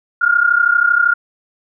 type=tone pair together; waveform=sine; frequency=1398 / 1430.7 Hz; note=F6 / F6; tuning=+1 / +41 cents; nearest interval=unison; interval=40 cents; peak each=-13 dBFS; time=0.21-1.14 s; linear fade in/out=10 ms; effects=none